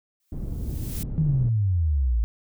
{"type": "noise with exponential growth", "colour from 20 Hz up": "blue", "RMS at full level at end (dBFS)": -34, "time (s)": [0.2, 1.03], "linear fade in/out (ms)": 1, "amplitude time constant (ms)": 180}
{"type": "low-pass noise", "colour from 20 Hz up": "pink", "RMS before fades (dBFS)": -30, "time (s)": [0.32, 1.49], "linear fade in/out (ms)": 2, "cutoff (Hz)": 190, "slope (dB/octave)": 12}
{"type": "exponential sweep", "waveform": "sine", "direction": "down", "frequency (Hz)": [162, 53.3], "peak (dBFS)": -19, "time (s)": [1.18, 2.24], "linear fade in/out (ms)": 0}
{"effects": []}